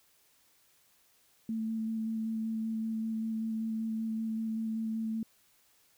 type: tone with vibrato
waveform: sine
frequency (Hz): 222.3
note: A3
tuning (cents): +18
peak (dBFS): -31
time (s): 1.49-5.23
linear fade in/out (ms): 2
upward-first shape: square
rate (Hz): 5.2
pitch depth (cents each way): 10
effects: white hiss -67 dBFS RMS until 5.97 s